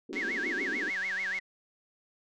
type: band-pass noise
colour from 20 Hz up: white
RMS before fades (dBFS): -39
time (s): 0.09-0.9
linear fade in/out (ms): 5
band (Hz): 240 to 400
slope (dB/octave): 48
type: click train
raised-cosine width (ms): 0.2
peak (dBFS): -28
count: 240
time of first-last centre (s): 0.13-1.388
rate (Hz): 190
type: tone with vibrato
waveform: sine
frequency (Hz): 1864.7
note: A#6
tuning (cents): 0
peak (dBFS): -30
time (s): 0.15-1.4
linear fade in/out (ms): 20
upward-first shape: sine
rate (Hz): 6.8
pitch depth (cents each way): 290
effects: none